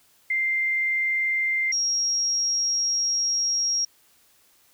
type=tone pair in turn; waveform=sine; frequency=2093 / 5605 Hz; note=C7 / F8; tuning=0 / +5 cents; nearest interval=octave + perfect fourth; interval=1705 cents; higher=second; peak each=-21 dBFS; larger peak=neither; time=0.3-1.72 / 1.72-3.85 s; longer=second; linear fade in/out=5 ms; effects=white hiss -60 dBFS RMS until 4.73 s